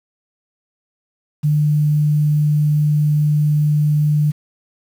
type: tone with quantisation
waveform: sine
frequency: 149.6 Hz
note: D3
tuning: 32 cents sharp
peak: -12 dBFS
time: 1.43-4.32 s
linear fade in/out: 20 ms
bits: 7
effects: none